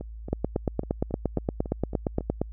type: two click trains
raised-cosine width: 2 ms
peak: -22 / -11 dBFS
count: 9 / 19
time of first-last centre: 0.01-2.208 / 0.33-2.416 s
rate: 3.64 / 8.63 Hz
effects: added 55 Hz sine -37 dBFS peak until 2.52 s